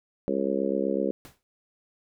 harmonic tone, 68 Hz, C#2, 33 cents flat, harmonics 3 / 4 / 5 / 6 / 7 / 8, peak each -31 / -31 / -31 / -31 / -31 / -31 dBFS, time 0.28-1.11 s, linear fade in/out 0 ms
pink noise with exponential decay, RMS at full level -44 dBFS, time 1.25-1.43 s, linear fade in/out 0 ms, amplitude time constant 38 ms
effects none

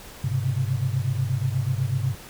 sine tone cluster, 101.5 / 128.7 / 136.9 Hz, G#2 / C3 / C#3, -39 / -28 / -21 cents, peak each -27 / -25 / -27 dBFS, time 0.24-2.15 s, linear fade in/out 5 ms, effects pink hiss -43 dBFS RMS until 2.29 s

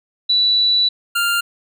sine / 25% pulse tone pair in turn, 3951 / 1396.9 Hz, B7 / F6, 0 / 0 cents, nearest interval octave + tritone, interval 1800 cents, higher first, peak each -12 / -12 dBFS, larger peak neither, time 0.29-0.89 / 1.15-1.41 s, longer first, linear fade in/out 10 ms, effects none

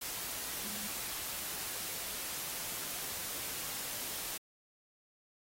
sine tone in noise, 207.1 Hz, G#3, 5 cents flat, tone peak -49 dBFS, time 0.64-0.88 s, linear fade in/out 10 ms, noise white, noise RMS -40 dBFS, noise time 0.01-4.38 s, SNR -12 dB, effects AAC 48 kbps

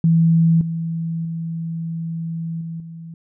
sine tone with level steps, 164.81 Hz, E3, in tune, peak -11 / -21 / -23 / -26 / -32 dBFS, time 0.04-3.14 s, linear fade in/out 2 ms, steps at 0.61 / 1.25 / 2.61 / 2.8 s, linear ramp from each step 2 ms, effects none

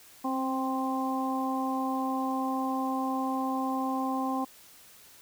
harmonic tone with a mistuned harmonic, 262.2 Hz, C4, 4 cents sharp, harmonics 1 / 2 / 3 / 4, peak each -30 / -39 / -33 / -34 dBFS, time 0.24-4.45 s, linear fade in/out 10 ms, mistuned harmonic 1, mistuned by +19 cents, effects white hiss -54 dBFS RMS until 5.21 s

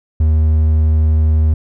triangle tone, 78 Hz, D#2, 5 cents sharp, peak -7 dBFS, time 0.2-1.54 s, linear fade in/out 5 ms, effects none

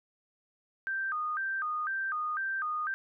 sine tone with vibrato, 1389 Hz, F6, 10 cents flat, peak -30 dBFS, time 0.87-2.94 s, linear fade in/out 0 ms, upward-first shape square, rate 2 Hz, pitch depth 210 cents each way, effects none

